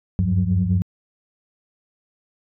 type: tone cluster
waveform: sine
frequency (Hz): 76.6 / 92 / 97.4 / 178.8 / 188.1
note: D#2 / F#2 / G2 / F3 / F#3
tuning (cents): -27 / -9 / -11 / +41 / +29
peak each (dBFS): -28 / -25 / -19 / -21 / -26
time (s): 0.19-0.82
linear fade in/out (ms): 0
effects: tanh soft clip ceiling -8 dBFS